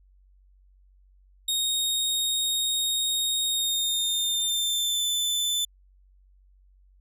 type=tone with pitch glide; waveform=sawtooth; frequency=3729 to 3522 Hz; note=A#7 to A7; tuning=0 to +1 cents; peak=-21 dBFS; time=1.48-5.65 s; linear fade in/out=5 ms; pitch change=-99 cents; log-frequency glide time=3.47-5.06 s; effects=added 47 Hz sine -55 dBFS peak until 7 s